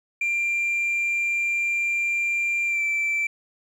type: tone with pitch glide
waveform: sine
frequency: 2378 to 2333 Hz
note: D7 to D7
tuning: +21 to -12 cents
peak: -19 dBFS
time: 0.21-3.27 s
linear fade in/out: 5 ms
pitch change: -33 cents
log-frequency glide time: 2.66-2.82 s
effects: tanh soft clip ceiling -20 dBFS + 9-bit